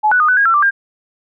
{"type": "tone with pitch steps", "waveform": "sine", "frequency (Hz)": [853, 1481, 1229, 1497, 1634, 1346, 1175, 1602], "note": ["G#5", "F#6", "D#6", "F#6", "G#6", "E6", "D6", "G6"], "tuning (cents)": [46, 1, -22, 20, -29, 36, 1, 37], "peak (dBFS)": -9, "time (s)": [0.03, 0.71], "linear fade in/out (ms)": 20, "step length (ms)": 85, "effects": []}